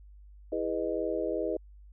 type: chord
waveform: sine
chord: E major seventh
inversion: none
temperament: just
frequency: 329.6 / 412 / 494.4 / 618.1 Hz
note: E4 / G#4 / B4 / D#5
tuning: 0 / -14 / +2 / -12 cents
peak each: -34 dBFS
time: 0.52-1.57 s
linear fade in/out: 5 ms
effects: added 50 Hz sine -49 dBFS peak until 1.92 s